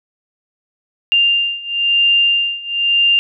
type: beating tone pair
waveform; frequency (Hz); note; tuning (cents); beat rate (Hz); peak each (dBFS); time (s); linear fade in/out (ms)
sine; 2794 / 2795; F7 / F7; 0 / +1; 1; -16 / -14; 1.12-3.19; 0
effects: none